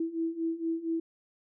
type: beating tone pair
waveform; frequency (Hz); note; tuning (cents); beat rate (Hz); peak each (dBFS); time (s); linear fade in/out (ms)
sine; 326.2 / 330.5; E4 / E4; -18 / +5; 4.3; -34 / -31; 0-1; 5
effects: none